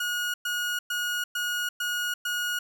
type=tone bursts; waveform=30% pulse; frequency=1445 Hz; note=F#6; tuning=41 cents flat; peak=-24 dBFS; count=6; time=0-2.59 s; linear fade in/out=5 ms; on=340 ms; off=110 ms; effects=none